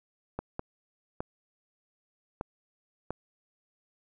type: clicks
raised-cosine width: 1 ms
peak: -19 dBFS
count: 5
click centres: 0.39 / 0.594 / 1.205 / 2.411 / 3.106 s
effects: none